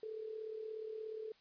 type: tone with amplitude modulation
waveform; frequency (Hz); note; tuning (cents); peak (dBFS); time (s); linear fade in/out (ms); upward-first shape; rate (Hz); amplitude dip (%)
sine; 437.3; A4; -11; -39; 0.03-1.32; 2; sine; 36.9; 60
effects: white hiss -68 dBFS RMS until 1.4 s + resampled to 11025 Hz